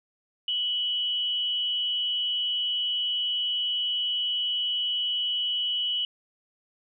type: tone pair together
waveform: sine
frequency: 2960 / 3210 Hz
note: F#7 / G7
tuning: 0 / +40 cents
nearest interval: minor second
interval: 140 cents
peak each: -25 / -35 dBFS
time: 0.48-6.05 s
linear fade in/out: 2 ms
effects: none